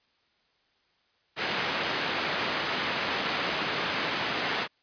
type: band-pass noise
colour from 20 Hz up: white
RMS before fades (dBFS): -30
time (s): 1.36-4.68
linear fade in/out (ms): 50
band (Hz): 150 to 2800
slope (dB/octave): 12
effects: white hiss -69 dBFS RMS until 4.82 s + resampled to 11025 Hz